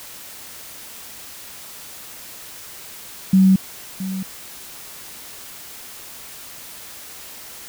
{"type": "tone with echo", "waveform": "sine", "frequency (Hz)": 190, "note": "F#3", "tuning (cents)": 46, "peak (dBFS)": -9, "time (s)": [3.33, 3.56], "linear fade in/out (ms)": 5, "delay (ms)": 670, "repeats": 1, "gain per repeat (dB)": -14, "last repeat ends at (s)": 4.23, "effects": ["white hiss -38 dBFS RMS until 7.68 s"]}